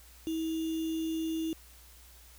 sine tone with sample-and-hold, 322.7 Hz, E4, 37 cents flat, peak -30 dBFS, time 0.27-1.53 s, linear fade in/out 0 ms, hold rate 3150 Hz, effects added 60 Hz sine -55 dBFS peak until 2.38 s + white hiss -57 dBFS RMS until 2.38 s

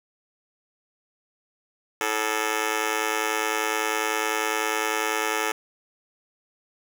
10% pulse tone with amplitude modulation, 433.8 Hz, A4, 25 cents flat, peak -11 dBFS, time 2.01-5.52 s, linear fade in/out 2 ms, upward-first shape sine, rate 110 Hz, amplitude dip 100%, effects none

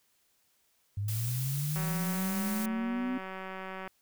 sine linear sweep, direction up, 98 to 256.1 Hz, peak -30 dBFS, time 0.97-3.18 s, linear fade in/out 5 ms
blue noise, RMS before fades -39 dBFS, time 1.08-2.66 s, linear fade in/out 5 ms
click train, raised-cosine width 0.5 ms, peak -26 dBFS, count 401, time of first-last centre 1.76-3.876 s, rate 189 Hz
effects white hiss -71 dBFS RMS until 4.01 s

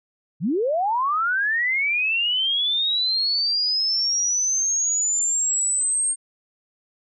sine linear sweep, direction up, 130.81 to 8600 Hz, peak -19 dBFS, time 0.4-6.16 s, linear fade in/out 50 ms, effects none

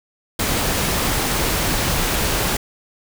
pink noise, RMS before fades -20 dBFS, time 0.39-2.57 s, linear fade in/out 5 ms, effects none

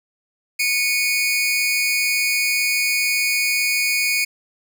sawtooth tone pair together, 2217 / 2455 Hz, C#7 / D#7, 0 / -24 cents, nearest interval major second, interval 176 cents, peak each -17 dBFS, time 0.59-4.25 s, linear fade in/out 10 ms, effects none

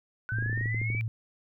sine linear sweep, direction up, 1480 to 2349 Hz, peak -32 dBFS, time 0.29-1.01 s, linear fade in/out 0 ms
sine tone with vibrato, 112.5 Hz, A2, 39 cents sharp, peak -28 dBFS, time 0.32-1.08 s, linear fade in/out 0 ms, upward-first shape sine, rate 12 Hz, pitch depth 24 cents each way
clicks, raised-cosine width 3 ms, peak -26 dBFS, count 12, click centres 0.386 / 0.425 / 0.461 / 0.497 / 0.529 / 0.576 / 0.611 / 0.658 / 0.746 / 0.816 / 0.902 / 0.949 s
effects none

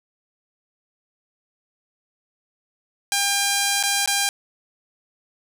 5% pulse tone with dropouts, 801 Hz, G5, 37 cents sharp, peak -7 dBFS, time 3.12-4.29 s, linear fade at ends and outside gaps 1 ms, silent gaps 3.828-3.836 / 4.06-4.075 s, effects none

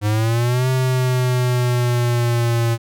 square linear two-way sweep, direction up then down, 103.1 to 130 to 115.6 Hz, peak -16 dBFS, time 0.01-2.78 s, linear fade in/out 50 ms, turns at 0.69 s, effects none

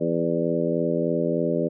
harmonic tone with a mistuned harmonic, 83.3 Hz, E2, 19 cents sharp, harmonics 2 / 3 / 4 / 5 / 6 / 7, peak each -28 / -28 / -28 / -28 / -28 / -28 dBFS, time 0-1.69 s, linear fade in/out 20 ms, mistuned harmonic 7, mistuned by +19 cents, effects none

